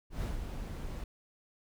brown noise with ADSR envelope, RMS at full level -33 dBFS, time 0.1-1.04 s, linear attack 120 ms, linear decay 150 ms, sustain -6 dB, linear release 4 ms, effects none

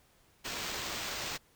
blue noise with sample-and-hold, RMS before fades -38 dBFS, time 0.44-1.38 s, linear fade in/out 20 ms, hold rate 11025 Hz, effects pink hiss -66 dBFS RMS until 1.55 s

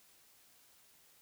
silence, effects white hiss -65 dBFS RMS until 1.21 s

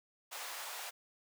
pink high-pass noise, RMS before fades -44 dBFS, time 0.31-0.91 s, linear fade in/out 20 ms, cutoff 650 Hz, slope 24 dB/octave, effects none

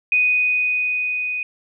sine tone with level ramp, 2489 Hz, D#7, in tune, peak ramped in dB -13 to -22 dBFS, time 0.12-1.43 s, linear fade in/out 2 ms, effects none

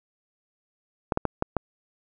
clicks, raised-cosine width 1 ms, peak -9 dBFS, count 5, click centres 1.122 / 1.174 / 1.253 / 1.424 / 1.567 s, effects none

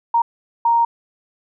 sine tone bursts at uneven times, 932.3 Hz, A#5, in tune, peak -12 dBFS, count 2, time 0.14-0.22 / 0.65-0.85 s, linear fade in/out 5 ms, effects none

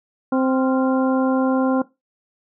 harmonic tone with a mistuned harmonic, 261.6 Hz, C4, in tune, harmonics 1 / 2 / 3 / 4 / 5, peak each -17 / -23 / -27 / -29 / -31 dBFS, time 0.32-1.82 s, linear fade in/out 5 ms, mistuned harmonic 5, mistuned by +100 cents, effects noise-tail reverb RT60 0.2 s tail -17 dB re dry

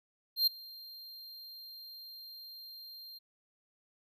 square tone with ADSR envelope, 4186 Hz, C8, in tune, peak -23 dBFS, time 0.36-3.19 s, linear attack 110 ms, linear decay 9 ms, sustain -24 dB, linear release 17 ms, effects none

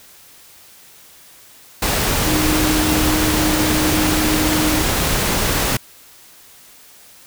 sine tone in noise, 308.4 Hz, D#4, 15 cents flat, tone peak -18 dBFS, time 2.26-4.83 s, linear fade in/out 5 ms, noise pink, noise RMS -18 dBFS, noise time 1.82-5.77 s, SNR -3 dB, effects white hiss -45 dBFS RMS until 7.26 s

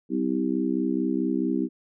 harmonic tone with a mistuned harmonic, 64.6 Hz, C2, 21 cents flat, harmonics 3 / 4 / 5 / 6, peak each -30 / -26 / -27 / -32 dBFS, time 0.09-1.69 s, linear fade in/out 50 ms, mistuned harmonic 6, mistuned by +21 cents, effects none

